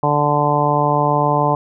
harmonic tone, 146.83 Hz, D3, in tune, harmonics 1 / 2 / 3 / 4 / 5 / 6 / 7, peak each -20 / -24 / -23 / -21 / -21 / -19 / -20 dBFS, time 0.03-1.55 s, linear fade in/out 2 ms, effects none

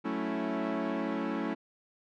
sawtooth chord, F# minor seventh, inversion none, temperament equal, 185 / 220 / 277.2 / 329.6 Hz, F#3 / A3 / C#4 / E4, 0 / 0 / 0 / 0 cents, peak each -36 / -31 / -31 / -32 dBFS, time 0.04-1.55 s, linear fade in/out 20 ms, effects low-pass 2000 Hz 12 dB/octave

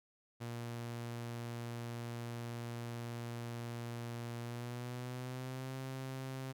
sawtooth tone with pitch glide, 118.2 to 131.91 Hz, A#2 to C3, +24 to +14 cents, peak -37 dBFS, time 0.4-6.53 s, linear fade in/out 20 ms, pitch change +190 cents, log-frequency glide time 4.4-5.77 s, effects none

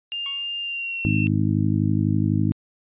sine tone with pitch glide, 2804 to 2699 Hz, F7 to E7, +6 to +40 cents, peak -26 dBFS, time 0.12-1.27 s, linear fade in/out 0 ms, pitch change -66 cents, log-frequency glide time 0.61-1.12 s
15% pulse tone with exponential decay, 1108.7 Hz, C#6, in tune, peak -28 dBFS, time 0.26-0.57 s, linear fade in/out 1 ms, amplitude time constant 67 ms
harmonic tone, 52 Hz, G#1, 3 cents sharp, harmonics 2 / 3 / 4 / 5 / 6, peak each -22 / -24 / -25 / -26 / -27 dBFS, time 1.05-2.52 s, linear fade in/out 0 ms
effects resampled to 8000 Hz

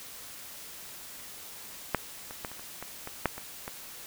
clicks, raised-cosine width 0.5 ms, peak -9 / -26 / -19 / -29 / -30 / -23 / -22 / -9 / -24 / -21 dBFS, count 10, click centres 1.947 / 2.309 / 2.448 / 2.516 / 2.595 / 2.826 / 3.074 / 3.257 / 3.38 / 3.679 s, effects white hiss -45 dBFS RMS until 4.06 s

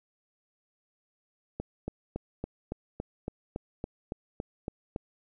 click train, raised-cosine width 2 ms, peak -20 dBFS, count 13, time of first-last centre 1.6-4.961 s, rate 3.57 Hz, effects none

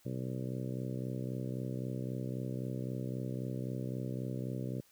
harmonic tone, 63.8 Hz, C2, 43 cents flat, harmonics 2 / 3 / 4 / 5 / 6 / 7 / 8 / 9, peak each -38 / -42 / -44 / -46 / -48 / -49 / -50 / -51 dBFS, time 0.05-4.81 s, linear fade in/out 10 ms, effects white hiss -66 dBFS RMS until 4.91 s

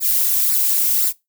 violet noise with flanger, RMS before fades -17 dBFS, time 0-1.13 s, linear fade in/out 50 ms, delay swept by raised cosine 0.31 to 2.91 ms, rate 1.9 Hz, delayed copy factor -0.8, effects noise-tail reverb RT60 0.2 s tail -21 dB re dry

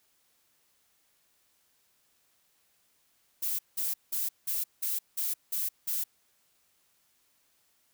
violet noise bursts, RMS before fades -31 dBFS, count 8, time 3.42-6.04 s, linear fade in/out 10 ms, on 170 ms, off 180 ms, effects white hiss -70 dBFS RMS until 7.93 s

